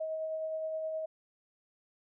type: tone with tremolo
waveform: sine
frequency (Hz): 634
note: D#5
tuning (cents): +32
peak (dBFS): -32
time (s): 0-1.06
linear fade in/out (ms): 10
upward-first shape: sine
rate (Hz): 9.6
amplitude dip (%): 25
effects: none